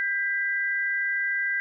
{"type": "tone pair together", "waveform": "sine", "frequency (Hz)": [1593.3, 1980], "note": ["G6", "B6"], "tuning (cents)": [28, 4], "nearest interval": "major third", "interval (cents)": 376, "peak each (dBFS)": [-26, -27], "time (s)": [0, 1.6], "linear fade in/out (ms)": 0, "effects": []}